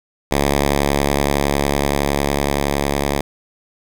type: tone with level ramp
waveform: 5% pulse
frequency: 70.8 Hz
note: C#2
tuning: 37 cents sharp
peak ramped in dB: -3 to -6 dBFS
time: 0.31-3.21 s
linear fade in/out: 5 ms
effects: none